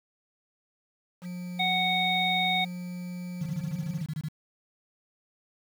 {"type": "tone", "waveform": "triangle", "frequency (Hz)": 178.5, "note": "F3", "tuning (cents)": 38, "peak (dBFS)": -32, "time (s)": [1.21, 4.05], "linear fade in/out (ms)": 50}
{"type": "harmonic tone", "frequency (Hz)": 742, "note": "F#5", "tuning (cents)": 5, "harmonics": [1, 3, 5], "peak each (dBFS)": [-28, -28, -28], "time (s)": [1.59, 2.65], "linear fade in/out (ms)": 10}
{"type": "tone bursts", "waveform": "sine", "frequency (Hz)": 154.3, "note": "D#3", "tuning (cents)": -14, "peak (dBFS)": -29, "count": 12, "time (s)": [3.41, 4.286], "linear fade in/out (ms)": 5, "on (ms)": 51, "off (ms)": 24}
{"effects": ["8-bit"]}